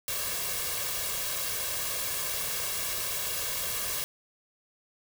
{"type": "noise with comb filter", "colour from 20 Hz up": "white", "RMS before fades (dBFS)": -32, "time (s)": [0.08, 4.04], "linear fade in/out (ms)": 0, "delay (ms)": 1.8, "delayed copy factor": 0.65, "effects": []}